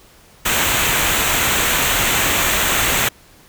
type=noise with comb filter; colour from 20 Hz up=pink; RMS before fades=-17 dBFS; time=0.45-3.09 s; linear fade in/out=10 ms; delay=0.2 ms; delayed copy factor=-0.6; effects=pink hiss -48 dBFS RMS until 3.48 s